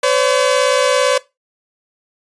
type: tone pair together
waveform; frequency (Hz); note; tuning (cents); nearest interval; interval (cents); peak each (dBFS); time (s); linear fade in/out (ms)
sawtooth; 511 / 568.8; C5 / C#5; -41 / +45; major second; 186; -11; 0.03-1.18; 5
effects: noise-tail reverb RT60 0.2 s tail -18 dB re dry + resampled to 22050 Hz